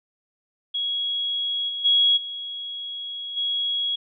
sine tone with level steps, 3322 Hz, G#7, in tune, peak -23 / -27 / -15 / -30 / -22 dBFS, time 0.74-3.96 s, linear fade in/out 10 ms, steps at 1.68 / 1.84 / 2.16 / 3.36 s, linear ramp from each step 20 ms, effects none

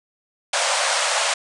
pink band-pass noise, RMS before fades -21 dBFS, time 0.53-1.34 s, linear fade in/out 5 ms, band 520 to 9600 Hz, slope 96 dB/octave, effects none

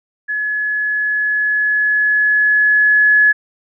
sine tone with level ramp, 1700 Hz, G#6, 40 cents sharp, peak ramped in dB -17 to -7 dBFS, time 0.28-3.33 s, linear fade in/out 20 ms, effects none

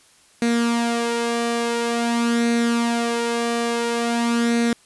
sawtooth tone with flanger, 234.6 Hz, A#3, 11 cents sharp, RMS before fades -21 dBFS, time 0.42-4.73 s, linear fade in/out 2 ms, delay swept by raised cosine 0.48 to 2.58 ms, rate 0.48 Hz, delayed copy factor +0.55, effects white hiss -54 dBFS RMS until 4.85 s + resampled to 24000 Hz

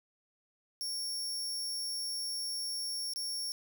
sawtooth tone with dropouts, 5490 Hz, F8, 31 cents flat, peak -32 dBFS, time 0.81-3.52 s, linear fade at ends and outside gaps 0 ms, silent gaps 3.136-3.16 s, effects none

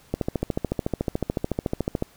click train, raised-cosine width 2 ms, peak -10 dBFS, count 27, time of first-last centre 0.14-2.024 s, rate 13.8 Hz, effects pink hiss -55 dBFS RMS until 2.16 s

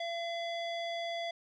square tone with low-pass filter, 679 Hz, F5, 49 cents flat, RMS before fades -37 dBFS, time 0-1.31 s, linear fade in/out 5 ms, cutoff 3700 Hz, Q 2.3, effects none

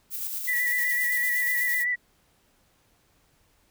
violet noise with tremolo, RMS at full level -31 dBFS, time 0.1-1.85 s, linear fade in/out 50 ms, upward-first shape square, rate 8.8 Hz, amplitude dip 30%
sine tone with vibrato, 1959 Hz, B6, 15 cents flat, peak -23 dBFS, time 0.47-1.96 s, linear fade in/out 20 ms, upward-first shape square, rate 7.9 Hz, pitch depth 23 cents each way
effects pink hiss -65 dBFS RMS until 3.7 s

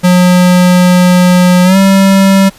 square tone with pitch glide, 180 to 194.04 Hz, F#3 to G3, -47 to -17 cents, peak -4 dBFS, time 0.03-2.5 s, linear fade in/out 20 ms, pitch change +130 cents, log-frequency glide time 1.64-1.77 s, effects pink hiss -38 dBFS RMS until 2.58 s + resampled to 32000 Hz

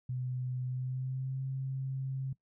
sine tone with pitch glide, 126.7 to 133.23 Hz, B2 to C3, +45 to +32 cents, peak -33 dBFS, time 0.09-2.33 s, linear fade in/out 5 ms, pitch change +87 cents, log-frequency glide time 0.66-1.43 s, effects noise-tail reverb RT60 0.1 s tail -19 dB re dry

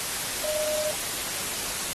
sine tone in noise, 611 Hz, D#5, 32 cents flat, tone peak -28 dBFS, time 0.44-0.91 s, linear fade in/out 0 ms, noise white, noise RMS -30 dBFS, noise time 0-1.93 s, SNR -1 dB, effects AAC 32 kbps

